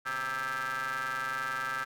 35% pulse ring-modulated tone, 130.81 Hz, C3, in tune, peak -27 dBFS, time 0.05-1.85 s, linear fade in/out 20 ms, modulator 1450 Hz, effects none

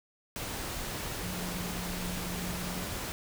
sine tone in noise, 179 Hz, F3, 43 cents sharp, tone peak -38 dBFS, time 1.23-2.84 s, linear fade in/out 0 ms, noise pink, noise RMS -37 dBFS, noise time 0.36-3.12 s, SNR -4 dB, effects none

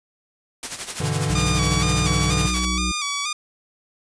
white noise with tremolo, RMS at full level -27 dBFS, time 0.63-2.65 s, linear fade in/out 0 ms, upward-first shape sine, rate 12 Hz, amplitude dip 70%
square chord, E minor seventh, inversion first, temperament equal, 98 / 123.47 / 146.83 / 164.81 Hz, G2 / B2 / D3 / E3, 0 / 0 / 0 / 0 cents, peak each -29 / -29 / -25 / -29 dBFS, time 1-2.47 s, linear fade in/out 5 ms
harmonic tone, 61.74 Hz, B1, in tune, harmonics 1 / 3 / 5 / 6, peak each -24 / -27 / -32 / -41 dBFS, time 1.29-2.92 s, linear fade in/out 10 ms
10% pulse tone with vibrato, 1174.7 Hz, D6, in tune, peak -15 dBFS, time 1.35-3.33 s, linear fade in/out 5 ms, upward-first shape square, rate 2.1 Hz, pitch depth 55 cents each way
effects resampled to 22050 Hz

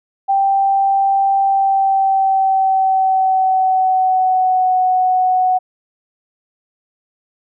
sine tone with pitch glide, 784 to 740.4 Hz, G5 to F#5, 0 to +1 cents, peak -11 dBFS, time 0.28-5.59 s, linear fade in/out 20 ms, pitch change -99 cents, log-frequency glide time 1.4-4.76 s, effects none

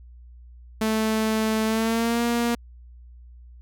sawtooth tone with pitch glide, 219.2 to 236.3 Hz, A3 to A#3, -6 to +24 cents, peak -17 dBFS, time 0.81-2.55 s, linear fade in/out 5 ms, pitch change +130 cents, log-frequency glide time 1.65-2.22 s, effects added 60 Hz sine -43 dBFS peak until 3.61 s

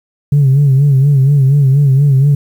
sine tone with vibrato, 138.59 Hz, C#3, in tune, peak -4 dBFS, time 0.32-2.35 s, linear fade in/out 5 ms, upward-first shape sine, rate 4.2 Hz, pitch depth 89 cents each way, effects tanh soft clip ceiling -3 dBFS + 7-bit

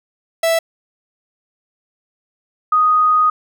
45% pulse / sine tone pair in turn, 659.3 / 1244.6 Hz, E5 / D#6, 0 / 0 cents, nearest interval major seventh, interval 1100 cents, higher second, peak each -13 / -10 dBFS, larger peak second, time 0.43-0.59 / 2.72-3.3 s, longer second, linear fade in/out 5 ms, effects none

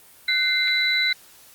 sine tone cluster, 1508 / 2086 / 3969 Hz, F#6 / C7 / B7, +32 / -6 / +8 cents, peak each -28 / -21 / -22 dBFS, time 0.28-1.13 s, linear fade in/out 5 ms, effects white hiss -50 dBFS RMS until 1.54 s + Opus 32 kbps

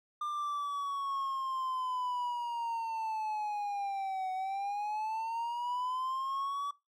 triangle linear two-way sweep, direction down then up, 1200 to 746 to 1147 Hz, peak -31 dBFS, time 0.21-6.71 s, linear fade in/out 5 ms, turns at 4.32 s, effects noise-tail reverb RT60 0.2 s tail -19 dB re dry

